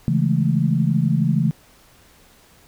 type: chord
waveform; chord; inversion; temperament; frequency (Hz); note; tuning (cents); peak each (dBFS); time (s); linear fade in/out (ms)
sine; A major seventh; first; equal; 138.59 / 164.81 / 207.7 / 220; C#3 / E3 / G#3 / A3; 0 / 0 / 0 / 0; -20 / -19 / -25 / -23; 0.08-1.51; 0
effects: pink hiss -52 dBFS RMS until 2.67 s

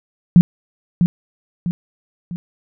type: tone with echo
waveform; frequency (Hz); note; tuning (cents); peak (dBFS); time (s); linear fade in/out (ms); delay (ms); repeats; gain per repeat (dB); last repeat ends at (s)
sine; 174.61; F3; 0; -3; 0.36-0.41; 0; 650; 3; -7; 2.36
effects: none

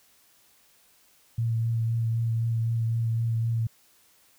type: tone with vibrato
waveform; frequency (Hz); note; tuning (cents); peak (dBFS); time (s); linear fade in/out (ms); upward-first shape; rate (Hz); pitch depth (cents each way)
sine; 114.6; A#2; -29; -23; 1.38-3.67; 5; triangle; 3.9; 21
effects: white hiss -61 dBFS RMS until 4.38 s

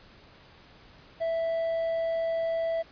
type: tone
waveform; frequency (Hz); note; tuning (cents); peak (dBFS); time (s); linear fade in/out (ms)
triangle; 659.3; E5; 0; -24; 1.2-2.83; 20
effects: pink hiss -54 dBFS RMS until 2.91 s + resampled to 11025 Hz

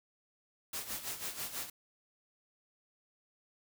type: noise with tremolo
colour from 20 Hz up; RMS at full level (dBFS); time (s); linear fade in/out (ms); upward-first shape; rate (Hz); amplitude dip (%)
white; -38; 0.73-1.7; 5; sine; 6.1; 70
effects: none

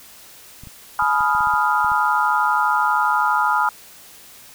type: clicks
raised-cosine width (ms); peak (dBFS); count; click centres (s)
5; -27; 10; 0.636 / 0.672 / 1.024 / 1.207 / 1.35 / 1.407 / 1.472 / 1.538 / 1.846 / 1.918
type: chord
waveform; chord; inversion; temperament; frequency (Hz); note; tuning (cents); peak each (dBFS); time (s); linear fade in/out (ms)
sine; F half-diminished seventh; first; equal with one note detuned; 847.6 / 987.8 / 1244.5 / 1396.9; Ab5 / Cb6 / Eb6 / F6; +35 / 0 / 0 / 0; -21; 0.99-3.69; 2
effects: white hiss -44 dBFS RMS until 4.54 s

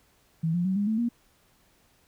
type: tone with pitch steps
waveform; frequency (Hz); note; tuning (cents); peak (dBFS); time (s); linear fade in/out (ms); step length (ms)
sine; 162.5 / 175.17 / 188.83 / 203.6 / 219.4 / 236.5; E3 / F3 / F#3 / G#3 / A3 / A#3; -24 / +6 / +36 / -34 / -5 / +25; -23; 0.43-1.09; 10; 110
effects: pink hiss -64 dBFS RMS until 2.07 s

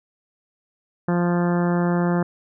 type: harmonic tone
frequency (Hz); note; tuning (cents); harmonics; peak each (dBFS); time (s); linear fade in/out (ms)
174.61; F3; 0; 1 / 2 / 3 / 4 / 5 / 6 / 7 / 8 / 9 / 10; -19 / -25 / -29 / -31 / -33 / -35 / -36 / -37 / -38 / -39; 1.08-2.23; 5
effects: none

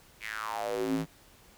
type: tone with high-pass filter sweep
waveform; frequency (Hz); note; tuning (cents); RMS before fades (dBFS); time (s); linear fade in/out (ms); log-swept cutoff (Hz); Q
square; 54.5; A1; -16; -33; 0.2-1.06; 50; 2400 to 180; 5.6
effects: pink hiss -58 dBFS RMS until 1.57 s

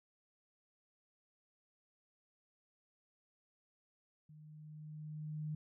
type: tone with level ramp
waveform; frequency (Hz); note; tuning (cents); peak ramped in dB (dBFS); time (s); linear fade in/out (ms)
sine; 152.9; D#3; -30; -55 to -37; 4.29-5.55; 5
effects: none

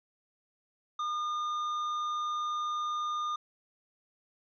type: tone with tanh clipping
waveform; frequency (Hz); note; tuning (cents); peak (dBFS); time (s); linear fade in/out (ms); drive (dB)
triangle; 1214; D#6; -43; -32; 0.99-3.36; 5; 12
effects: resampled to 16000 Hz

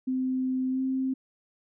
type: tone with pitch glide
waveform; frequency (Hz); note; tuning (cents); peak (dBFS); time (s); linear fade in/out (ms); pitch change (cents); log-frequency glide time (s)
sine; 258.6 to 262.8; C4 to C4; -20 to +8; -25; 0.07-1.14; 10; +28; 0.7-0.81
effects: none

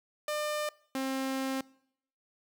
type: tone pair in turn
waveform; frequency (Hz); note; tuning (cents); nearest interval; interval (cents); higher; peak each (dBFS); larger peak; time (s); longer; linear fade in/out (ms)
sawtooth; 600 / 266; D5 / C4; +37 / +29; octave + major second; 1408; first; -27; neither; 0.28-0.69 / 0.95-1.61; second; 2
effects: noise-tail reverb RT60 0.7 s tail -23 dB re dry

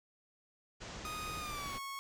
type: low-pass noise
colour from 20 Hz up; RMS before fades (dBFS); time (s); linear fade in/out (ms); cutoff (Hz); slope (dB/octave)
pink; -46; 0.8-1.79; 20; 7300; 48
type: tone with pitch glide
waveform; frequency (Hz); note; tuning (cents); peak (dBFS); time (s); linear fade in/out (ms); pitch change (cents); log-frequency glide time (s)
sawtooth; 1242 to 1100.1; D#6 to C#6; -3 to -14; -37; 1.05-1.99; 0; -211; 1.38-1.75
effects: none

